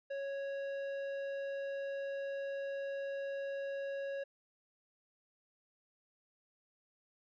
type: tone with tanh clipping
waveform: triangle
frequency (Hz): 553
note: C#5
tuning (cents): -4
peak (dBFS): -39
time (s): 0.1-4.24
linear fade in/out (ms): 10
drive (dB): 15
effects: none